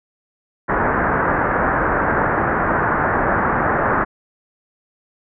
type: low-pass noise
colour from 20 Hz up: white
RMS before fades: -18 dBFS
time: 0.68-4.05 s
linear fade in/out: 20 ms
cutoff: 1700 Hz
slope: 48 dB/octave
effects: none